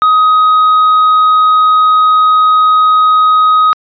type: tone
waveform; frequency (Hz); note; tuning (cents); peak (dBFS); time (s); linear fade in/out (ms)
triangle; 1258; D#6; +19; -3; 0.02-3.73; 0
effects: resampled to 11025 Hz